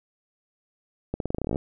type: accelerating click train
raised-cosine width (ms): 2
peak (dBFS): -14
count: 14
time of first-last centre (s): 1.14-1.559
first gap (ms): 62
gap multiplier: 0.88
effects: none